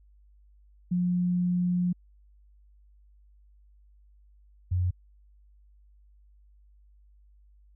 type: tone pair in turn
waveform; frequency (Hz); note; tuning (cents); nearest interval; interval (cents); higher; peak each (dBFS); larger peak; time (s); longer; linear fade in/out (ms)
sine; 178.1 / 90.08; F3 / F#2; +34 / -46; octave; 1180; first; -23; neither; 0.91-1.93 / 4.71-4.91; first; 10
effects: added 50 Hz sine -55 dBFS peak until 7.75 s